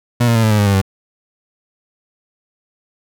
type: tone with pitch steps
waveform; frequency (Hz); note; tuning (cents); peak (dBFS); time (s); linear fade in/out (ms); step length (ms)
30% pulse; 120.4 / 116.64 / 112.99 / 109.45 / 106.03 / 102.72 / 99.5 / 96.39; B2 / A#2 / A2 / A2 / G#2 / G#2 / G2 / G2; -44 / +1 / +46 / -9 / +36 / -19 / +26 / -29; -8; 0.2-0.816; 10; 77
effects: none